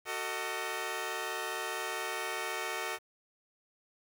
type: chord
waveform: 10% pulse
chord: D# diminished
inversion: first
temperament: just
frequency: 373.4 / 448 / 622.3 Hz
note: F#4 / A4 / D#5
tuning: +16 / +31 / 0 cents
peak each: -31 / -30 / -32 dBFS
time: 0.05-2.99 s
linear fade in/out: 50 ms
effects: 10-bit